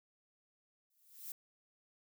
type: noise with exponential growth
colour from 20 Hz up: violet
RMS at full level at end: -42 dBFS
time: 0.9-1.32 s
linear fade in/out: 2 ms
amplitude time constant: 91 ms
effects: none